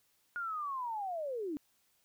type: linear sweep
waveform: sine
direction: down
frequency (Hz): 1442 to 277.2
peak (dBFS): -35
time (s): 0.36-1.57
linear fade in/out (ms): 0
effects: white hiss -73 dBFS RMS until 2.04 s